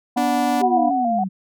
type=harmonic tone; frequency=244.8 Hz; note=B3; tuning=15 cents flat; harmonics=1 / 3 / 4; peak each=-22 / -20 / -30 dBFS; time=0.16-0.9 s; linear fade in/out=10 ms
type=tone; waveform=sawtooth; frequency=291.7 Hz; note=D4; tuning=12 cents flat; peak=-18 dBFS; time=0.17-0.62 s; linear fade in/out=5 ms
type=exponential sweep; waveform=sine; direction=down; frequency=401.9 to 183.9 Hz; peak=-22 dBFS; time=0.6-1.29 s; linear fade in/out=20 ms
type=tone with vibrato; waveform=sine; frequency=720 Hz; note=F#5; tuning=47 cents flat; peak=-18 dBFS; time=0.63-1.24 s; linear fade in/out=5 ms; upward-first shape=square; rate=3.6 Hz; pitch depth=57 cents each way
effects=none